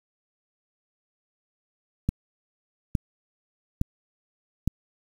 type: click train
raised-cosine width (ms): 5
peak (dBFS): -10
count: 4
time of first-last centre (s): 2.09-4.676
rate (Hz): 1.16
effects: 7-bit